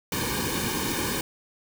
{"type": "noise with comb filter", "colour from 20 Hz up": "pink", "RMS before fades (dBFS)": -28, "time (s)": [0.12, 1.21], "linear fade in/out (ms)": 2, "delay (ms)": 1.5, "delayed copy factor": -0.95, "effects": []}